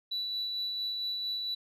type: tone with tremolo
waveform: sine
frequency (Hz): 3951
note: B7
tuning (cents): 0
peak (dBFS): -29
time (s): 0.11-1.55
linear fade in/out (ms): 10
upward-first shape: sine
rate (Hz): 4.4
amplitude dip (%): 30
effects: tanh soft clip ceiling -28 dBFS